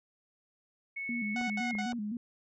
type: tone with pitch glide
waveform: sine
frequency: 2206 to 2158 Hz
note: C#7 to C#7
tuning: -9 to -47 cents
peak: -35 dBFS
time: 0.96-1.82 s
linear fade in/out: 10 ms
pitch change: -38 cents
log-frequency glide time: 1.57-1.66 s
type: tone with vibrato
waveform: sine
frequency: 222.8 Hz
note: A3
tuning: 22 cents sharp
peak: -33 dBFS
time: 1.09-2.17 s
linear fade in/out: 2 ms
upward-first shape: square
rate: 3.9 Hz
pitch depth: 110 cents each way
type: tone bursts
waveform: sawtooth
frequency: 740 Hz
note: F#5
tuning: in tune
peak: -32 dBFS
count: 3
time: 1.36-1.924 s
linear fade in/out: 2 ms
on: 140 ms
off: 72 ms
type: clicks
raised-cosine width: 1 ms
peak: -32 dBFS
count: 3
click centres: 1.413 / 1.752 / 1.931 s
effects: resampled to 16000 Hz